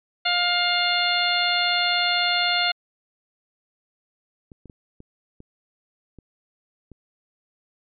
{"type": "harmonic tone", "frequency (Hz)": 706, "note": "F5", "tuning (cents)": 19, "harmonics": [1, 2, 3, 4, 5, 6], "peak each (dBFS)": [-26, -26, -26, -26, -26, -26], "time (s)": [0.25, 2.72], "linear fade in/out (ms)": 10}
{"type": "clicks", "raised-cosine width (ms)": 3, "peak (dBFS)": -30, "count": 7, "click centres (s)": [4.518, 4.657, 4.698, 5.004, 5.404, 6.187, 6.917]}
{"effects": ["MP3 96 kbps"]}